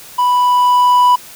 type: tone with level ramp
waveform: triangle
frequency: 987.8 Hz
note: B5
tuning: in tune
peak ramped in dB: -8 to -4 dBFS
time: 0.18-1.16 s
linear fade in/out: 10 ms
effects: white hiss -36 dBFS RMS until 1.35 s